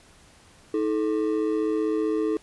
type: ring-modulated tone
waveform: triangle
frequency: 375.9 Hz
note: F#4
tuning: 27 cents sharp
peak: -17 dBFS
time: 0.74-2.37 s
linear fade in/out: 0 ms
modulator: 57.7 Hz
effects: pink hiss -54 dBFS RMS until 2.42 s + resampled to 24000 Hz